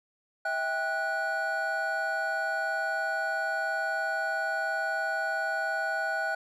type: tone cluster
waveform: triangle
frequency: 648 / 789 / 1471 Hz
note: E5 / G5 / F#6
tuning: -30 / +11 / -11 cents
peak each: -32 / -32 / -28 dBFS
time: 0.45-6.35 s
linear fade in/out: 5 ms
effects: none